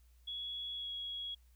sine tone with pitch glide, 3360 to 3325 Hz, G#7 to G#7, +19 to +1 cents, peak -39 dBFS, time 0.27-1.35 s, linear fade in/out 10 ms, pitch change -18 cents, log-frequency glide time 0.75-0.9 s, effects added 60 Hz sine -61 dBFS peak until 1.55 s + white hiss -75 dBFS RMS until 1.55 s

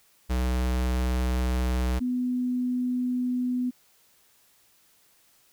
square / sine tone pair in turn, 62.6 / 249.3 Hz, B1 / B3, +24 / +16 cents, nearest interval 2 octaves, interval 2392 cents, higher second, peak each -24 / -24 dBFS, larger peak neither, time 0.29-2 / 2-3.71 s, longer neither, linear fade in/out 20 ms, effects white hiss -62 dBFS RMS until 5.52 s

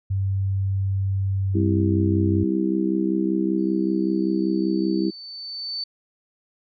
sine tone with pitch glide, 97.1 to 95.38 Hz, G2 to G2, -16 to -47 cents, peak -20 dBFS, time 0.1-2.44 s, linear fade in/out 10 ms, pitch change -31 cents, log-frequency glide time 1.35-1.99 s
harmonic tone, 65.2 Hz, C2, 5 cents flat, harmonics 3 / 4 / 5 / 6, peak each -24 / -29 / -22 / -29 dBFS, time 1.54-5.11 s, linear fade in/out 20 ms
sine tone with exponential growth, 4529 Hz, C#8, 36 cents sharp, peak -25 dBFS, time 3.58-5.84 s, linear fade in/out 5 ms, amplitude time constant 490 ms
effects none

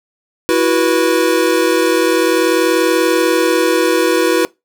square chord, E suspended second, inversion none, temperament equal with one note detuned, 329.6 / 370 / 486.2 Hz, E4 / F#4 / B4, 0 / 0 / -27 cents, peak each -16 dBFS, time 0.49-4.45 s, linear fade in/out 0 ms, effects noise-tail reverb RT60 0.2 s tail -22 dB re dry

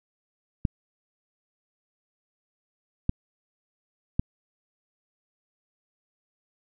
clicks, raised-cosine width 5 ms, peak -10 dBFS, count 3, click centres 0.652 / 3.094 / 4.195 s, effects none

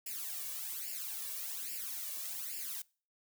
blue noise with flanger, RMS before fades -41 dBFS, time 0.06-2.82 s, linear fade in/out 5 ms, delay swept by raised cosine 0.4 to 1.8 ms, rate 1.2 Hz, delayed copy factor +0.9, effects noise-tail reverb RT60 0.4 s tail -24 dB re dry

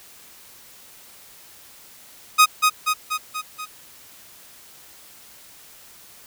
sawtooth tone with echo, 1251 Hz, D#6, 9 cents sharp, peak -6 dBFS, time 2.38-2.46 s, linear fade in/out 20 ms, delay 240 ms, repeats 5, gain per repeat -4 dB, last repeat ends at 3.66 s, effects white hiss -47 dBFS RMS until 6.26 s

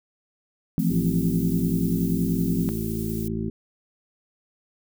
sine chord, F major seventh, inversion third, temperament equal with one note detuned, 164.81 / 175.22 / 220 / 261.6 Hz, E3 / F3 / A3 / C4, 0 / +6 / 0 / 0 cents, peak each -25 / -24 / -25 / -27 dBFS, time 0.78-2.69 s, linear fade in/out 0 ms
violet noise, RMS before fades -39 dBFS, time 0.79-3.28 s, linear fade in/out 2 ms
harmonic tone, 55 Hz, A1, in tune, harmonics 1 / 2 / 3 / 4 / 6 / 7, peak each -35 / -33 / -32 / -29 / -34 / -35 dBFS, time 0.9-3.5 s, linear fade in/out 5 ms
effects none

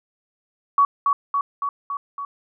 sine tone with echo, 1126 Hz, C#6, 27 cents sharp, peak -12 dBFS, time 0.78-0.85 s, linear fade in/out 2 ms, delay 280 ms, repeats 5, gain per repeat -3 dB, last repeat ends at 2.25 s, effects none

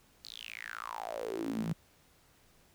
sawtooth tone with high-pass filter sweep, 56 Hz, A1, 31 cents sharp, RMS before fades -39 dBFS, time 0.24-1.73 s, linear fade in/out 5 ms, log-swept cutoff 4500 to 160 Hz, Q 8.6, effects pink hiss -65 dBFS RMS until 2.74 s

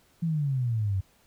sine exponential sweep, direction down, 171 to 92.5 Hz, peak -24 dBFS, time 0.22-1.01 s, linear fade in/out 10 ms, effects pink hiss -63 dBFS RMS until 1.26 s

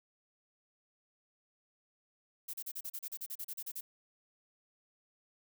violet noise bursts, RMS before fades -41 dBFS, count 15, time 2.48-3.81 s, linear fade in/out 10 ms, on 56 ms, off 35 ms, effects none

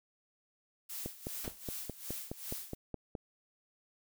blue noise with tremolo, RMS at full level -41 dBFS, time 0.89-2.75 s, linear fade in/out 10 ms, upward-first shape sine, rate 2.6 Hz, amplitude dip 80%
click train, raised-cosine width 2 ms, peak -25 dBFS, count 11, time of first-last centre 1.06-3.152 s, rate 4.78 Hz
pink noise with exponential decay, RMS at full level -40 dBFS, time 1.44-1.6 s, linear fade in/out 0 ms, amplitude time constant 34 ms
effects none

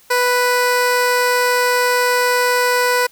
15% pulse tone, 493.9 Hz, B4, in tune, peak -7 dBFS, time 0.1-3.07 s, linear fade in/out 10 ms, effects white hiss -50 dBFS RMS until 3.11 s

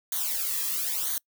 blue noise with flanger, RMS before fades -29 dBFS, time 0.12-1.18 s, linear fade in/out 2 ms, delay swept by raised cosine 0.38 to 1.38 ms, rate 1 Hz, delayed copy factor -0.9, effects noise-tail reverb RT60 0.1 s tail -26 dB re dry

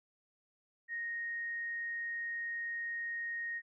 sine tone, 1864.7 Hz, A#6, in tune, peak -36 dBFS, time 0.88-3.62 s, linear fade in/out 50 ms, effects none

